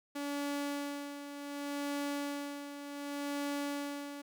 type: tone with tremolo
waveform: sawtooth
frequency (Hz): 285.8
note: D4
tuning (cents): -47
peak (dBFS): -30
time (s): 0.15-4.22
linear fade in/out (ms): 10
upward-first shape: sine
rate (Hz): 0.67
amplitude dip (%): 65
effects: none